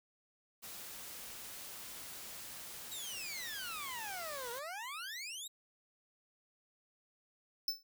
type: noise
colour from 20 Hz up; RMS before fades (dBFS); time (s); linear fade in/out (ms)
white; -48; 0.62-4.6; 20
type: exponential two-way sweep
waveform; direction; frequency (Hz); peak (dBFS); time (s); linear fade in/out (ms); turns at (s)
20% pulse; down then up; 3907 to 462.1 to 3907; -37; 2.91-5.48; 10; 4.51
type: tone with exponential decay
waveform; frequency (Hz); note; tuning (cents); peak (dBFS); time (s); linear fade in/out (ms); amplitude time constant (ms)
square; 5280; E8; +2; -29; 7.68-7.83; 2; 31
effects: none